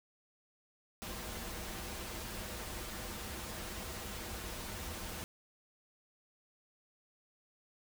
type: noise with comb filter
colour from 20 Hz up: pink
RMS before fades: -43 dBFS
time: 1.02-5.24 s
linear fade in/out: 0 ms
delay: 7.1 ms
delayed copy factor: -0.55
effects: none